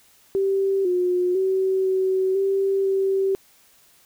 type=tone with pitch steps; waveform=sine; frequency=389.6 / 359.6 / 380.1 / 377.7 / 390.2 / 387 Hz; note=G4 / F#4 / F#4 / F#4 / G4 / G4; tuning=-11 / -49 / +47 / +36 / -8 / -22 cents; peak=-18 dBFS; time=0.35-3.35 s; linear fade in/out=0 ms; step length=500 ms; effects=white hiss -56 dBFS RMS until 4.05 s